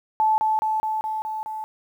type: tone with echo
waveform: sine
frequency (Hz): 870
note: A5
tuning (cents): -20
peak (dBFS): -16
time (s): 0.2-0.38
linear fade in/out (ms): 0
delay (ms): 210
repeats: 6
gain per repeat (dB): -2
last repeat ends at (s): 1.64
effects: 9-bit